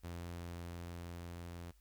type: tone with level ramp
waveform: sawtooth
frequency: 86.2 Hz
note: F2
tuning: 22 cents flat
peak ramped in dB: -39 to -42 dBFS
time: 0.03-1.72 s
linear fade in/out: 20 ms
effects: added 50 Hz sine -64 dBFS peak until 1.8 s + white hiss -75 dBFS RMS until 1.8 s